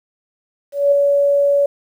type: tone with ADSR envelope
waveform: sine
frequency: 567 Hz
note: C#5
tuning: 39 cents sharp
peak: -8 dBFS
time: 0.72-1.66 s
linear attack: 200 ms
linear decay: 4 ms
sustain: -3 dB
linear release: 4 ms
effects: 8-bit